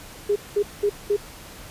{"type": "tone bursts", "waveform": "sine", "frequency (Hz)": 410, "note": "G#4", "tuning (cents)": -22, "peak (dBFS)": -17, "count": 4, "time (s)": [0.29, 1.166], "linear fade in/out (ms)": 10, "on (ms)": 69, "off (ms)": 200, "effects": ["pink hiss -42 dBFS RMS until 1.7 s", "resampled to 32000 Hz"]}